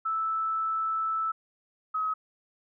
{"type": "tone pair in turn", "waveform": "sine", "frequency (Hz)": [1315, 1275.4], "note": ["E6", "D#6"], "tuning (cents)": [-5, 42], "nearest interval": "minor second", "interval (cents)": 53, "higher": "first", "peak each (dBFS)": -26, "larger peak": "neither", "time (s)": [[0.05, 1.32], [1.94, 2.14]], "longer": "first", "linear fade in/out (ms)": 10, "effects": []}